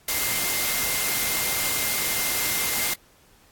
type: tone in noise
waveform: sine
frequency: 2100 Hz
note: C7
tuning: 6 cents sharp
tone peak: -32 dBFS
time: 0.08-2.94 s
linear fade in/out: 5 ms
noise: white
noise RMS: -25 dBFS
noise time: 0.08-2.94 s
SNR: -10 dB
effects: pink hiss -57 dBFS RMS until 3.51 s + AAC 64 kbps